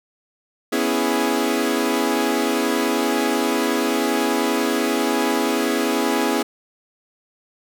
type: chord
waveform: sawtooth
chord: C# minor seventh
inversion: third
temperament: equal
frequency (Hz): 246.9 / 277.2 / 329.6 / 415.3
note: B3 / C#4 / E4 / G#4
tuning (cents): 0 / 0 / 0 / 0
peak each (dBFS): -20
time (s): 0.72-6.43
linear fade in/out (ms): 10
effects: none